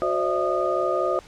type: tone cluster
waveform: sine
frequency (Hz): 366.6 / 525 / 597 / 661 / 1229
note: F#4 / C5 / D5 / E5 / D#6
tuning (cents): -16 / +6 / +28 / +5 / -22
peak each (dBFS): -27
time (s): 0.02-1.19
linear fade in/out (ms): 0
effects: pink hiss -48 dBFS RMS until 1.27 s + low-pass 7000 Hz 12 dB/octave